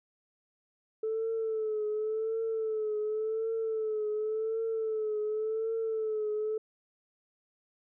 sine tone with vibrato, 437.3 Hz, A4, 11 cents flat, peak -28 dBFS, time 1.03-6.58 s, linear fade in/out 5 ms, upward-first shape triangle, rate 0.9 Hz, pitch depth 59 cents each way, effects tanh soft clip ceiling -25 dBFS

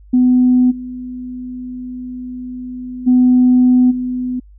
sine tone with level steps, 250.9 Hz, B3, 28 cents sharp, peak -7 / -24 / -6 / -17 dBFS, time 0.13-4.4 s, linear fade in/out 10 ms, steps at 0.7 / 3.06 / 3.9 s, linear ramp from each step 20 ms, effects tanh soft clip ceiling -2 dBFS + added 50 Hz sine -39 dBFS peak until 4.58 s

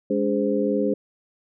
harmonic tone with a mistuned harmonic, 103.3 Hz, G#2, 9 cents flat, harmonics 2 / 3 / 4 / 5, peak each -25 / -25 / -25 / -25 dBFS, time 0.1-0.94 s, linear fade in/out 5 ms, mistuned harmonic 3, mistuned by -130 cents, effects none

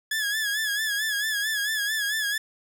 sawtooth tone with vibrato, 1700 Hz, G#6, 40 cents sharp, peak -21 dBFS, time 0.11-2.38 s, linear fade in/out 5 ms, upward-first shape sine, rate 4.5 Hz, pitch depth 74 cents each way, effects none

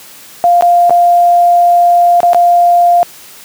sine tone with dropouts, 698.5 Hz, F5, in tune, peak -4 dBFS, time 0.44-3.03 s, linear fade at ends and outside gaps 0 ms, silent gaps 0.61-0.623 / 0.896-0.906 / 2.204-2.231 / 2.333-2.346 s, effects white hiss -35 dBFS RMS until 3.44 s + high-pass 100 Hz 12 dB/octave

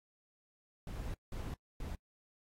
brown noise bursts at uneven times, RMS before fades -41 dBFS, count 3, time 0.87-1.14 / 1.32-1.54 / 1.8-1.95 s, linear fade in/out 2 ms, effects noise-tail reverb RT60 0.1 s tail -26 dB re dry + AAC 48 kbps

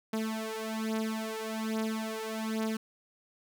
sawtooth beating tone pair, 219.7 / 220.9 Hz, A3 / A3, -2 / +7 cents, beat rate 1.2 Hz, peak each -31 dBFS, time 0.13-2.77 s, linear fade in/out 5 ms, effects none

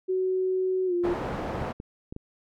sine tone with pitch glide, 373.3 to 350.3 Hz, F#4 to F4, +15 to +5 cents, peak -23 dBFS, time 0.08-1.15 s, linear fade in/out 20 ms, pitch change -110 cents, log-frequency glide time 0.86-0.94 s
white low-pass noise, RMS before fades -32 dBFS, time 1.03-1.73 s, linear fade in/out 20 ms, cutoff 720 Hz, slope 12 dB/octave
clicks, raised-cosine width 3 ms, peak -24 dBFS, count 7, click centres 1.125 / 1.347 / 1.475 / 1.616 / 1.801 / 2.125 / 2.164 s
effects none

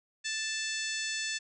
harmonic tone, 880 Hz, A5, in tune, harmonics 2 / 3 / 4 / 5 / 6 / 7 / 8 / 9, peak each -37 / -39 / -40 / -41 / -42 / -42 / -43 / -44 dBFS, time 0.24-1.39 s, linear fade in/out 20 ms, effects none

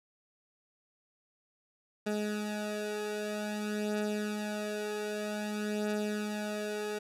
20% pulse beating tone pair, 210 / 210.52 Hz, G#3 / G#3, +19 / +24 cents, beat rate 0.52 Hz, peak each -29 / -34 dBFS, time 2.06-6.99 s, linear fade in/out 10 ms, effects low-pass 12000 Hz 12 dB/octave

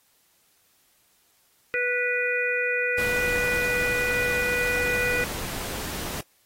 harmonic tone, 491.2 Hz, B4, 9 cents flat, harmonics 1 / 3 / 4 / 5, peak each -28 / -28 / -28 / -28 dBFS, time 1.74-5.24 s, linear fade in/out 0 ms
pink noise, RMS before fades -33 dBFS, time 2.98-6.21 s, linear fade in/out 2 ms
effects white hiss -64 dBFS RMS until 6.45 s + AAC 48 kbps

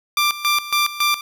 15% pulse tone with tremolo, 1183 Hz, D6, 12 cents sharp, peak -9 dBFS, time 0.17-1.21 s, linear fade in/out 2 ms, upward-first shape square, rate 3.6 Hz, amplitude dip 80%, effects none

